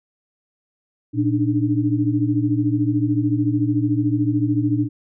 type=tone cluster; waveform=sine; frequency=117.1 / 290 / 303.6 Hz; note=A#2 / D4 / D#4; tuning=+8 / -22 / -42 cents; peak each=-21 dBFS; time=1.13-4.89 s; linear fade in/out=50 ms; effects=none